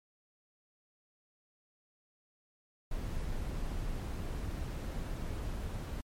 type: noise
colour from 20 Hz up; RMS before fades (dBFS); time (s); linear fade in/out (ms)
brown; -37; 2.91-6.01; 5
effects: MP3 64 kbps